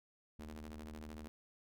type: ring-modulated tone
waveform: sawtooth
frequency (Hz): 77.78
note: D#2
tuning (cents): 0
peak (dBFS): -40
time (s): 0.39-1.28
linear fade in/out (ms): 0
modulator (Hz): 149
effects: none